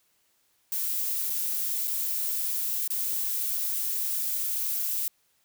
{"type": "noise with dropouts", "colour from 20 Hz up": "violet", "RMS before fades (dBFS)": -29, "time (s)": [0.72, 5.08], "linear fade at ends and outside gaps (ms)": 1, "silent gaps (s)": [[1.298, 1.302], [1.874, 1.878], [2.877, 2.903]], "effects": ["white hiss -69 dBFS RMS until 5.44 s"]}